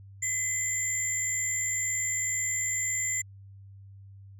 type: tone pair together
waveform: sine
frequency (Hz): 2032 / 7241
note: B6 / A8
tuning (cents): +49 / +49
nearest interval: octave + minor seventh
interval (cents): 2200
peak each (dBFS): -31 / -26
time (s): 0.22-3.22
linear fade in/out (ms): 10
effects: tanh soft clip ceiling -24 dBFS + added 98 Hz sine -46 dBFS peak until 4.39 s